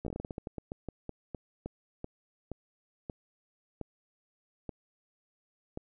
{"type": "slowing click train", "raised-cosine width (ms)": 2, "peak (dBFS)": -24, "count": 23, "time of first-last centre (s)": [0.05, 5.774], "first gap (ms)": 14, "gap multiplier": 1.23, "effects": []}